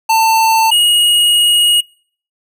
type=tone pair in turn; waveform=square; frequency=893 / 2883 Hz; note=A5 / F#7; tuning=+25 / -46 cents; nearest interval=octave + minor sixth; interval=2029 cents; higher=second; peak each=-9 / -8 dBFS; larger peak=second; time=0.09-0.71 / 0.71-1.81 s; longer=second; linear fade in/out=10 ms; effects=noise-tail reverb RT60 0.5 s tail -25 dB re dry